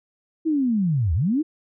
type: linear two-way sweep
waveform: sine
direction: down then up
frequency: 329.6 to 72.2 to 329.6 Hz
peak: -18 dBFS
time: 0.45-1.43 s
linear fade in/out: 20 ms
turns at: 1.14 s
effects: none